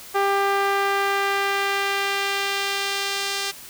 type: tone with band-pass filter sweep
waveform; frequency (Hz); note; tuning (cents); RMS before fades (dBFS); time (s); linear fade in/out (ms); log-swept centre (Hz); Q
sawtooth; 396.8; G4; +21; -23; 0.14-3.52; 20; 1000 to 4700; 0.9
effects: white hiss -41 dBFS RMS until 3.69 s

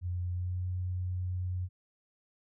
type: tone with pitch glide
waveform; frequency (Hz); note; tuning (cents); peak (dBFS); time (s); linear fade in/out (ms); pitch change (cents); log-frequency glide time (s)
sine; 89.1 to 90.92; F2 to F#2; +35 to -30; -31; 0.01-1.69; 50; +35; 0.31-0.64
effects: none

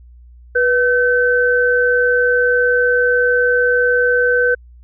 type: tone pair together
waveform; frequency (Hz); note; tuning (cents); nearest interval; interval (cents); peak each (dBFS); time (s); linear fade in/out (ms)
sine; 490 / 1531.6; B4 / G6; -14 / -41; octave + minor sixth; 1973; -14; 0.55-4.55; 10
effects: added 60 Hz sine -39 dBFS peak until 4.83 s

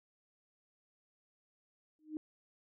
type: tone with exponential growth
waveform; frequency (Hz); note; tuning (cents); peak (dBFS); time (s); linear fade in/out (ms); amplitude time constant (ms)
sine; 308.5; D#4; -15; -33; 1.99-2.17; 1; 37
effects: none

